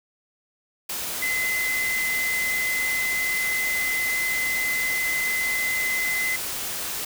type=tone in noise; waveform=sine; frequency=2041 Hz; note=C7; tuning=44 cents flat; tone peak=-23 dBFS; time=1.22-6.36 s; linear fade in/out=5 ms; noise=white; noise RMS=-30 dBFS; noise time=0.89-7.05 s; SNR=+4 dB; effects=none